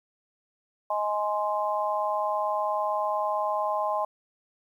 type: harmonic tone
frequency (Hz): 208.9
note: G#3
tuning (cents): +10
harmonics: 3 / 4 / 5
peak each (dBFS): -29 / -29 / -29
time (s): 0.9-4.05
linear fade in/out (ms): 5
effects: 10-bit